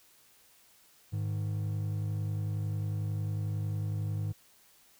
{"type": "tone pair together", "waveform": "triangle", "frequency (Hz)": [104, 155.06], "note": ["G#2", "D#3"], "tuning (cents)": [3, -6], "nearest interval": "perfect fifth", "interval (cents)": 691, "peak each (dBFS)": [-29, -36], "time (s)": [1.12, 4.33], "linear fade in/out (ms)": 20, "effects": ["white hiss -62 dBFS RMS until 4.99 s"]}